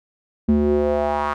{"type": "tone with band-pass filter sweep", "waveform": "square", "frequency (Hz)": 73.42, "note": "D2", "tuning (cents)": 0, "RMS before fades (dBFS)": -19, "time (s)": [0.48, 1.34], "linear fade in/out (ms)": 10, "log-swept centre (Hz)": [230, 1200], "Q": 3.3, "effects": []}